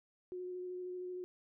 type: tone with vibrato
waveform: sine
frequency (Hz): 362.9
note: F#4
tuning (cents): -34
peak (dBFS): -40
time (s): 0.32-1.24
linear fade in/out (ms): 0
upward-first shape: square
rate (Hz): 13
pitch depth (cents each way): 10
effects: none